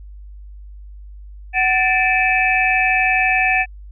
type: tone cluster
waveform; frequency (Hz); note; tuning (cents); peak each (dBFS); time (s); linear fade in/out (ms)
sine; 748 / 1766 / 2331 / 2579; F#5 / A6 / D7 / E7; +19 / +6 / -14 / -39; -19; 1.53-3.66; 50
effects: added 50 Hz sine -34 dBFS peak until 3.91 s